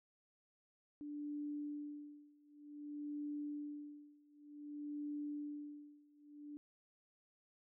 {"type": "tone with tremolo", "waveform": "sine", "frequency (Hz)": 293.7, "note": "D4", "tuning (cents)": 0, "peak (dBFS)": -40, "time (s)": [1.01, 6.57], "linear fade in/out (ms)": 0, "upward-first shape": "sine", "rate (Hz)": 0.54, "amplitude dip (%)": 95, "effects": []}